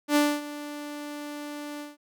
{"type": "tone with ADSR envelope", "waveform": "sawtooth", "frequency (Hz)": 293.7, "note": "D4", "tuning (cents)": 0, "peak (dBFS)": -14, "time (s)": [0.08, 1.97], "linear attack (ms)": 78, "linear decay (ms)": 250, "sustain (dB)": -17, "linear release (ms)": 170, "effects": []}